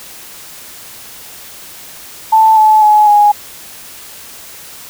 sine tone with pitch steps, 881 / 863.4 / 846.1 / 829.2 Hz, A5 / A5 / G#5 / G#5, +2 / -33 / +32 / -3 cents, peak -4 dBFS, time 2.32-3.32 s, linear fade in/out 10 ms, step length 250 ms, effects white hiss -33 dBFS RMS until 4.89 s

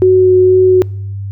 sine tone with vibrato, 370 Hz, F#4, in tune, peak -4 dBFS, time 0.02-0.82 s, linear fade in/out 0 ms, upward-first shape sine, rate 2.1 Hz, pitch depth 9 cents each way, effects noise-tail reverb RT60 0.7 s tail -26 dB re dry + added 99 Hz sine -19 dBFS peak until 1.31 s

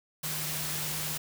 sine tone in noise, 153.5 Hz, D#3, 23 cents flat, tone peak -40 dBFS, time 0.23-1.18 s, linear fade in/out 10 ms, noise white, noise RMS -34 dBFS, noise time 0.23-1.18 s, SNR -9 dB, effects none

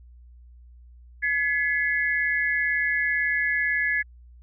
sine tone cluster, 1700 / 2008 / 2166 Hz, G#6 / B6 / C#7, +40 / +28 / -41 cents, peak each -23 / -27 / -31 dBFS, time 1.22-4.03 s, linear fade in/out 20 ms, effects added 60 Hz sine -46 dBFS peak until 4.42 s

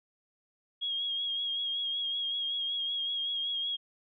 sine tone with vibrato, 3279 Hz, G#7, 23 cents flat, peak -30 dBFS, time 0.81-3.77 s, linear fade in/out 20 ms, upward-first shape sine, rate 5.3 Hz, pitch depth 32 cents each way, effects none

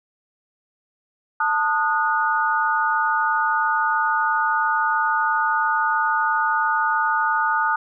sine tone cluster, 887 / 1235 / 1458 Hz, A5 / D#6 / F#6, +14 / -13 / -26 cents, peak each -22 dBFS, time 1.4-7.76 s, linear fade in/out 5 ms, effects none

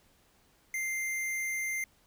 square tone, 2093 Hz, C7, in tune, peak -32 dBFS, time 0.74-1.84 s, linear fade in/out 2 ms, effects pink hiss -66 dBFS RMS until 2.06 s

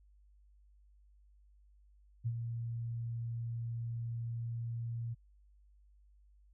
sine tone with ADSR envelope, 116.54 Hz, A#2, in tune, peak -30 dBFS, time 2.24-5.15 s, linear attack 26 ms, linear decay 57 ms, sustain -6 dB, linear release 22 ms, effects added 50 Hz sine -61 dBFS peak until 6.53 s

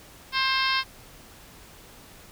harmonic tone, 529 Hz, C5, 19 cents sharp, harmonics 2 / 3 / 4 / 5 / 6 / 7 / 8 / 9 / 10, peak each -27 / -29 / -30 / -31 / -32 / -32 / -33 / -34 / -34 dBFS, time 0.32-0.84 s, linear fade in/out 50 ms, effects pink hiss -49 dBFS RMS until 2.31 s

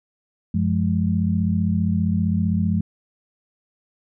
sine tone cluster, 93.8 / 174.7 / 210 Hz, F#2 / F3 / G#3, +24 / +1 / +19 cents, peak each -22 dBFS, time 0.54-2.81 s, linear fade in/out 5 ms, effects none

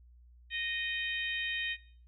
harmonic tone, 620 Hz, D#5, 6 cents flat, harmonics 3 / 4 / 5 / 6, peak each -37 / -38 / -39 / -40 dBFS, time 0.5-1.77 s, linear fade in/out 50 ms, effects noise-tail reverb RT60 0.5 s tail -18 dB re dry + added 60 Hz sine -55 dBFS peak until 2.07 s

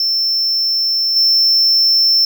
triangle tone with level steps, 5350 Hz, E8, 25 cents sharp, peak -12 / -8 dBFS, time 0-2.25 s, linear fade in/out 2 ms, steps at 1.16 s, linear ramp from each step 5 ms, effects none

